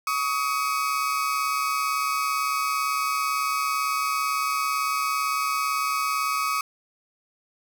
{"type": "tone pair together", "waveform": "35% pulse", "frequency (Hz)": [1126.1, 1264], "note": ["C#6", "D#6"], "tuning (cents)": [27, 27], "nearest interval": "major second", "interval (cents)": 200, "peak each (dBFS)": [-25, -24], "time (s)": [0.07, 6.61], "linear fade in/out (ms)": 2, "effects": []}